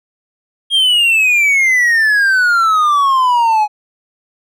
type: exponential sweep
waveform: triangle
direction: down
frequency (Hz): 3256 to 830.6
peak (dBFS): -7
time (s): 0.7-3.68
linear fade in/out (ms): 50
effects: none